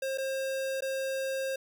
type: tone with dropouts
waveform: square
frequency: 534 Hz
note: C5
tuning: 35 cents sharp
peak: -31 dBFS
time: 0.02-1.56 s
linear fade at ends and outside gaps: 5 ms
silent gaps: 0.176-0.182 / 0.807-0.821 s
effects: none